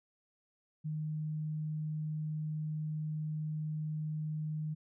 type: tone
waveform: sine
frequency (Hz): 154.1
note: D#3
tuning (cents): -16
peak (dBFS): -34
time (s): 0.84-4.75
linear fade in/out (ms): 20
effects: none